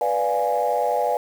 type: chord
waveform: sine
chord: B diminished seventh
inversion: none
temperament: equal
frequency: 493.9 / 587.3 / 698.5 / 830.6 Hz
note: B4 / D5 / F5 / Ab5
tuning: 0 / 0 / 0 / 0 cents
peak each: -24 / -24 / -24 / -23 dBFS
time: 0.01-1.17 s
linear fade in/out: 2 ms
effects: tanh soft clip ceiling -11 dBFS + 7-bit